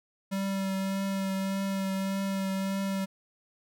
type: tone with vibrato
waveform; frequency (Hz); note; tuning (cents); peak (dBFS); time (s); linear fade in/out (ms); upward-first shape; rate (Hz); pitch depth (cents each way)
square; 193.8; G3; -20; -29; 0.31-3.06; 20; triangle; 1.7; 18
effects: none